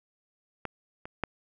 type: clicks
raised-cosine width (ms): 0.5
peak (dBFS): -18 / -25 / -13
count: 3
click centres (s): 0.653 / 1.055 / 1.237
effects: none